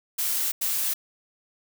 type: noise bursts at uneven times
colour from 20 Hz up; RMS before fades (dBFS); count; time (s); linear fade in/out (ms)
blue; -26; 2; 0.18-0.52 / 0.61-0.94; 10
effects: none